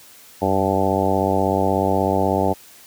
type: harmonic tone with a mistuned harmonic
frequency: 96.4 Hz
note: G2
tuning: 28 cents flat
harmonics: 1 / 2 / 3 / 4 / 5 / 6 / 7 / 8 / 9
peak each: -25 / -25 / -25 / -25 / -25 / -25 / -25 / -25 / -25 dBFS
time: 0.41-2.54 s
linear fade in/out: 20 ms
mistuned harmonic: 1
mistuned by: -130 cents
effects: white hiss -46 dBFS RMS until 2.86 s + high-pass 60 Hz 12 dB/octave